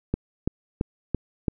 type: click train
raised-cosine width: 3 ms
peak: -10 dBFS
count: 5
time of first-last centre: 0.14-1.482 s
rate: 2.98 Hz
effects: none